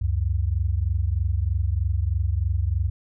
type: tone pair together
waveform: sine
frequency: 69.3 / 92.5 Hz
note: C#2 / F#2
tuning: 0 / 0 cents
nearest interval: perfect fourth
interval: 500 cents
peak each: -23 dBFS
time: 0.01-2.9 s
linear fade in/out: 10 ms
effects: none